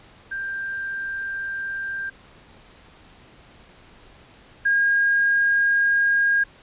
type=tone pair in turn; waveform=sine; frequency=1586 / 1625.9 Hz; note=G6 / G#6; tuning=+20 / -37 cents; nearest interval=unison; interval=43 cents; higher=second; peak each=-26 / -16 dBFS; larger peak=second; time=0.31-2.1 / 4.65-6.44 s; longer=neither; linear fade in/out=10 ms; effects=pink hiss -50 dBFS RMS until 6.62 s + resampled to 8000 Hz